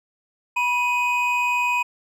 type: tone pair together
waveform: triangle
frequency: 976.2 / 2500 Hz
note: B5 / D#7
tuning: -20 / +8 cents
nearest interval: octave + major third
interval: 1628 cents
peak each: -20 dBFS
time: 0.56-1.83 s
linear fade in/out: 10 ms
effects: none